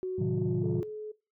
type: tone with pitch glide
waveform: sine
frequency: 371.1 to 355.8 Hz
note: F#4 to F4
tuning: +5 to +32 cents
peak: -30 dBFS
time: 0.03-0.83 s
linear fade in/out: 0 ms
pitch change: -73 cents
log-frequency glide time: 0.26-0.65 s
type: chord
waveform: sine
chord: A diminished seventh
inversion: none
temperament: equal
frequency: 110 / 130.81 / 155.56 / 185 Hz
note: A2 / C3 / Eb3 / Gb3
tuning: 0 / 0 / 0 / 0 cents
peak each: -32 dBFS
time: 0.18-0.81 s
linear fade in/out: 10 ms
type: tone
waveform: sine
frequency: 427.2 Hz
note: G#4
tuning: 49 cents sharp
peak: -36 dBFS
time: 0.63-1.12 s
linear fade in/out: 10 ms
effects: noise-tail reverb RT60 0.3 s tail -21 dB re dry + tanh soft clip ceiling -20 dBFS